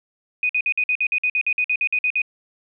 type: tone bursts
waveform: sine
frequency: 2489 Hz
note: D#7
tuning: in tune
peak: -17 dBFS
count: 16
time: 0.43-2.218 s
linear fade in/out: 2 ms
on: 63 ms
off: 52 ms
effects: none